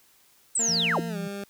sine linear sweep, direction down, 8370 to 172.4 Hz, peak -22 dBFS, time 0.55-1 s, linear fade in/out 5 ms
20% pulse tone with pitch glide, 229.8 to 200.1 Hz, A#3 to G3, -25 to +36 cents, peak -28 dBFS, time 0.59-1.44 s, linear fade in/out 2 ms, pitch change -239 cents, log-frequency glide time 1.08-1.17 s
sine tone with vibrato, 171 Hz, F3, 36 cents flat, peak -31 dBFS, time 0.68-1.28 s, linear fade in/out 10 ms, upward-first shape square, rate 2.6 Hz, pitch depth 13 cents each way
effects white hiss -60 dBFS RMS until 1.49 s

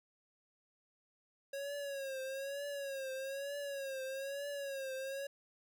square tone with vibrato, 549 Hz, C#5, 17 cents flat, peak -40 dBFS, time 1.53-5.27 s, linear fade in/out 5 ms, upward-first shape triangle, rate 1.1 Hz, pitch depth 83 cents each way, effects none

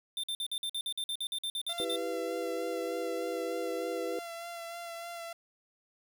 square tone bursts, 3578 Hz, A7, 28 cents sharp, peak -33 dBFS, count 16, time 0.17-1.96 s, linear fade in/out 2 ms, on 65 ms, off 50 ms
sawtooth tone with vibrato, 681 Hz, F5, 44 cents flat, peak -36 dBFS, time 1.69-5.33 s, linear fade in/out 5 ms, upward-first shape sine, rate 3.3 Hz, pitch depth 21 cents each way
sine chord, E minor, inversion none, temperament equal, 329.6 / 392 / 493.9 Hz, E4 / G4 / B4, 0 / 0 / 0 cents, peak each -39 / -38 / -35 dBFS, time 1.8-4.19 s, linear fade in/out 0 ms
effects 10-bit

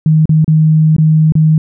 sine tone with dropouts, 156.6 Hz, D#3, 11 cents sharp, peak -5 dBFS, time 0.06-1.58 s, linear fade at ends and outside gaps 2 ms, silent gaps 0.256-0.293 / 0.445-0.479 / 0.965-0.983 / 1.322-1.353 s, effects none

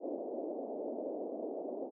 white band-pass noise, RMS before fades -40 dBFS, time 0-1.91 s, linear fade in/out 50 ms, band 250 to 660 Hz, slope 48 dB/octave, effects none

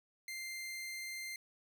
sawtooth tone, 2093 Hz, C7, in tune, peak -38 dBFS, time 0.28-1.36 s, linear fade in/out 2 ms, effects none

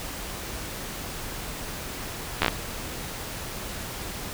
slowing click train, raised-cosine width 0.3 ms, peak -4 dBFS, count 5, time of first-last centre 2.42-2.482 s, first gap 12 ms, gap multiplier 1.17, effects pink hiss -35 dBFS RMS until 4.33 s

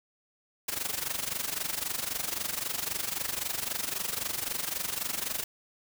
white noise with amplitude modulation, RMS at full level -30 dBFS, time 0.68-5.44 s, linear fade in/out 5 ms, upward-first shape sine, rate 23.8 Hz, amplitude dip 80%, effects none

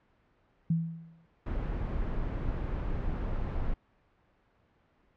sine tone with exponential decay, 164.81 Hz, E3, in tune, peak -22 dBFS, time 0.7-1.26 s, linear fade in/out 5 ms, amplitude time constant 120 ms
brown noise, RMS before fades -32 dBFS, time 1.46-3.74 s, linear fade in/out 5 ms
effects pink hiss -68 dBFS RMS until 5.16 s + low-pass 2000 Hz 12 dB/octave

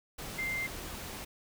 sine tone in noise, 2093 Hz, C7, in tune, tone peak -32 dBFS, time 0.38-0.67 s, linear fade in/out 10 ms, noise pink, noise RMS -42 dBFS, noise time 0.18-1.25 s, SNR +7 dB, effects none

